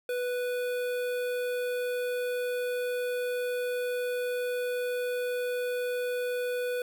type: tone with notch filter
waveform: square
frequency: 493.9 Hz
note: B4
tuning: in tune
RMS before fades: -31 dBFS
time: 0.09-6.82 s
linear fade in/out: 2 ms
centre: 5900 Hz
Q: 0.96
effects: none